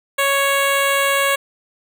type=tone with notch filter; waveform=10% pulse; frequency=554.4 Hz; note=C#5; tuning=in tune; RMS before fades=-17 dBFS; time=0.18-1.36 s; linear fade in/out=10 ms; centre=5000 Hz; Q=1.7; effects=none